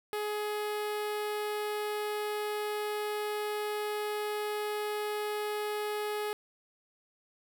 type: tone with notch filter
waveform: sawtooth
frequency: 420 Hz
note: G#4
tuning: 19 cents sharp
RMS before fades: -34 dBFS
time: 0.13-6.33 s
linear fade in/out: 0 ms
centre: 6500 Hz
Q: 1.8
effects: none